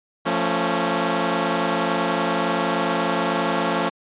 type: chord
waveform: 10% pulse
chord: F augmented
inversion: none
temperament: equal with one note detuned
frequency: 174.61 / 223.8 / 277.2 Hz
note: F3 / A3 / C#4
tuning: 0 / +30 / 0 cents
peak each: -16 dBFS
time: 0.25-3.9 s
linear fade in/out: 20 ms
effects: resampled to 8000 Hz